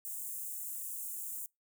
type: high-pass noise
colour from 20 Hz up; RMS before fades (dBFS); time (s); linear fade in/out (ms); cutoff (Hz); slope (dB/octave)
white; -41; 0.05-1.46; 0; 7200; 48
effects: noise-tail reverb RT60 0.2 s tail -26 dB re dry